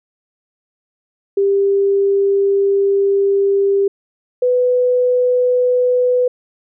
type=tone pair in turn; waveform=sine; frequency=396.4 / 497.5 Hz; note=G4 / B4; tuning=+19 / +13 cents; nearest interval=major third; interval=394 cents; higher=second; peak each=-11 / -11 dBFS; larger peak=neither; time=1.37-3.88 / 4.42-6.28 s; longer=first; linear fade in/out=5 ms; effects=none